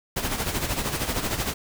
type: noise with tremolo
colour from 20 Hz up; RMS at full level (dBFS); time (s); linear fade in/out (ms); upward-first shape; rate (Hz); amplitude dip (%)
pink; -25; 0.16-1.54; 10; sine; 13; 60
effects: none